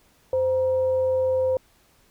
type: tone with frequency modulation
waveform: sine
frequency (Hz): 518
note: C5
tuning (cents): -17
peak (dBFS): -19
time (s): 0.33-1.57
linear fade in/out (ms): 2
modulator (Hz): 427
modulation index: 0.22
effects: pink hiss -60 dBFS RMS until 2.1 s